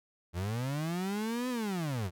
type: linear two-way sweep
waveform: 35% pulse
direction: up then down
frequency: 82.41 to 256.2 to 82.41 Hz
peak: -30 dBFS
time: 0.33-2.11 s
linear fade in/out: 50 ms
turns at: 1.49 s
effects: none